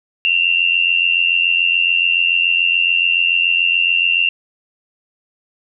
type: tone pair together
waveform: sine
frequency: 2705 / 2792 Hz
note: E7 / F7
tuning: +44 / -1 cents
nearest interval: minor second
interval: 55 cents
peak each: -15 dBFS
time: 0.25-4.29 s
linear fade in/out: 0 ms
effects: none